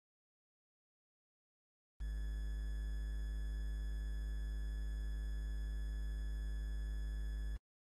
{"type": "tone with quantisation", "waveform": "triangle", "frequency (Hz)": 52.1, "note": "G#1", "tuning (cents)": 6, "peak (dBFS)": -36, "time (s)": [2, 7.57], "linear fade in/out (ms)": 10, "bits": 10, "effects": ["AAC 32 kbps"]}